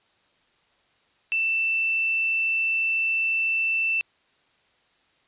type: tone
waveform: sine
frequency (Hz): 2666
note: E7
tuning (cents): +19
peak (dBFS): -21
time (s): 1.32-4.01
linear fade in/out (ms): 0
effects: white hiss -64 dBFS RMS until 5.27 s + resampled to 8000 Hz

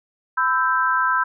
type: chord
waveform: sine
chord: E minor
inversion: second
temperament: equal with one note detuned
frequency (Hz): 1006.8 / 1318.5 / 1568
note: B5 / E6 / G6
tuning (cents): +33 / 0 / 0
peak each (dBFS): -21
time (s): 0.37-1.24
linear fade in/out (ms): 10
effects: none

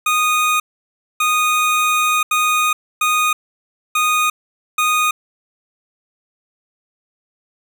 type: tone bursts at uneven times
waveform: 25% pulse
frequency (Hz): 1238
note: D#6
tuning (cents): -9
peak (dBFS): -10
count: 6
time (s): 0.06-0.6 / 1.2-2.23 / 2.31-2.73 / 3.01-3.33 / 3.95-4.3 / 4.78-5.11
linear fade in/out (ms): 5
effects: none

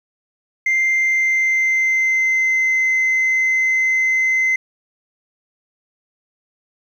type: tone with pitch glide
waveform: sine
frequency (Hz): 2093 to 2059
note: C7 to C7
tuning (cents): 0 to -28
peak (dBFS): -12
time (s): 0.66-4.56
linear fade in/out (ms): 5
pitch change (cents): -28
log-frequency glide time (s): 0.89-2.9
effects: tanh soft clip ceiling -12 dBFS + 8-bit

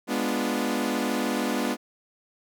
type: chord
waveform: sawtooth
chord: G# diminished seventh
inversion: none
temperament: equal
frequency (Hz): 207.7 / 246.9 / 293.7 / 349.2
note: G#3 / B3 / D4 / F4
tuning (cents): 0 / 0 / 0 / 0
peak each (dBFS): -27 / -24 / -27 / -29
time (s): 0.07-1.77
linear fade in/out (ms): 50
effects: none

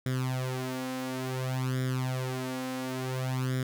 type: tone with flanger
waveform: sawtooth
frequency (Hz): 129.1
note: C3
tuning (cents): -23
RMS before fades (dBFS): -32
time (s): 0.06-3.63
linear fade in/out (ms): 2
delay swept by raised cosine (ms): 0.56 to 3.76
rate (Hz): 0.57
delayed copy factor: +0.8
effects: none

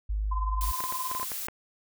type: tone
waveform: sine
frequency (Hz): 51.91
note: G#1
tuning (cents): 0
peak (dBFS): -26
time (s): 0.09-0.72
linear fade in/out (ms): 10
type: tone with tremolo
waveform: sine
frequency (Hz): 1027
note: C6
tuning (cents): -33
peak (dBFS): -28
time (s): 0.31-1.25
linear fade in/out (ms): 10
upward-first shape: triangle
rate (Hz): 19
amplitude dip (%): 85
type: noise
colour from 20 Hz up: blue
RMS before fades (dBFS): -35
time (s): 0.61-1.47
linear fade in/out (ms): 0
type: clicks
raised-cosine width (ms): 0.5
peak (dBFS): -22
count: 9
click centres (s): 0.805 / 0.839 / 0.924 / 1.115 / 1.15 / 1.198 / 1.23 / 1.318 / 1.485
effects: none

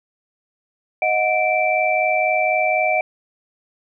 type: tone cluster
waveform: sine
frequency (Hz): 626 / 730 / 2338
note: D#5 / F#5 / D7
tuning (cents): +10 / -24 / -8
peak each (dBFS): -20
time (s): 1.02-3.01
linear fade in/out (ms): 2
effects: none

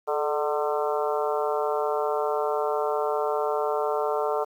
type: harmonic tone with a mistuned harmonic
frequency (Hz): 150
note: D3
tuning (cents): +37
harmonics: 3 / 4 / 5 / 6 / 7 / 8 / 9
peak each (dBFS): -27 / -29 / -31 / -33 / -34 / -35 / -36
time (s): 0.07-4.45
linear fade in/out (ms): 20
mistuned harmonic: 3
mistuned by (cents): -57
effects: 9-bit

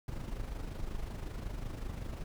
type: noise with amplitude modulation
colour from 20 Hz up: brown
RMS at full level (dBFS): -37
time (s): 0.08-2.24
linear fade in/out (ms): 2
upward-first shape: sine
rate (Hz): 25.4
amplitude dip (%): 55
effects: none

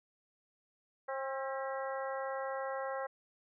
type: harmonic tone with a mistuned harmonic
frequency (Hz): 267.7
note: C4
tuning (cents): +40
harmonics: 2 / 3 / 4 / 5 / 6 / 7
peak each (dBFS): -38 / -42 / -44 / -46 / -48 / -49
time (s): 1.08-3.07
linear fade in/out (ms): 10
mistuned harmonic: 7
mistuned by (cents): +45
effects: none

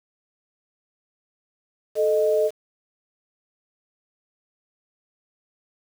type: tone pair together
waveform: sine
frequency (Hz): 436.6 / 617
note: A4 / D#5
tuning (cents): -13 / -15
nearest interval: tritone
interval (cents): 598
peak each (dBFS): -20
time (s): 1.95-2.51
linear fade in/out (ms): 50
effects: 7-bit

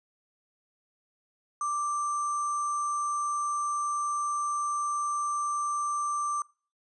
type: tone with sample-and-hold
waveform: sine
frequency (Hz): 1174.7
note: D6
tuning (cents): 0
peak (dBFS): -27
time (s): 1.61-6.42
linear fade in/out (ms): 2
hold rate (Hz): 7350
effects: noise-tail reverb RT60 0.4 s tail -24 dB re dry + resampled to 22050 Hz

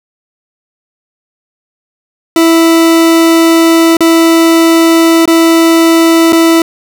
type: tone with dropouts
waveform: 40% pulse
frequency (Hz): 329.6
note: E4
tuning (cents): 0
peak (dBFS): -3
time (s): 2.36-6.62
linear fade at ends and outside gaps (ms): 2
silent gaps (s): 3.969-4.006 / 5.256-5.276 / 6.324-6.329
effects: none

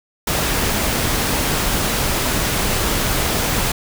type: noise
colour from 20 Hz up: pink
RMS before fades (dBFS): -19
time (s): 0.27-3.72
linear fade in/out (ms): 5
effects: none

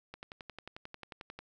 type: click train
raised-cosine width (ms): 0.3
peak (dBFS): -28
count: 15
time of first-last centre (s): 0.14-1.39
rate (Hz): 11.2
effects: none

